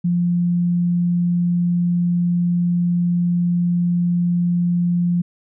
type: tone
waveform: sine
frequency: 174.61 Hz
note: F3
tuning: in tune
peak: -15 dBFS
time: 0.04-5.22 s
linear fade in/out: 10 ms
effects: none